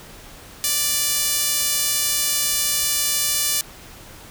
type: tone with high-pass filter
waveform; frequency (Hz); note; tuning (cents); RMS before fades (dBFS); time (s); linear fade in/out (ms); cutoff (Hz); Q
sawtooth; 587.3; D5; 0; -21; 0.64-3.61; 0; 5200; 0.57
effects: pink hiss -42 dBFS RMS until 4.3 s